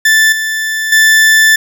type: tone with level steps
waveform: 40% pulse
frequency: 1760 Hz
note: A6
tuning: in tune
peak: -5 / -13 / -4 dBFS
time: 0.05-1.56 s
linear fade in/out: 5 ms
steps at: 0.32 / 0.92 s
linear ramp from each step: 5 ms
effects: none